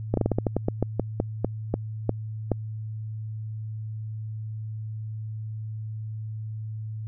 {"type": "slowing click train", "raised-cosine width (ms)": 2, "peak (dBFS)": -9, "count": 16, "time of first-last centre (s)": [0.14, 2.517], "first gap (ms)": 33, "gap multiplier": 1.2, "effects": ["added 109 Hz sine -31 dBFS peak until 7.07 s"]}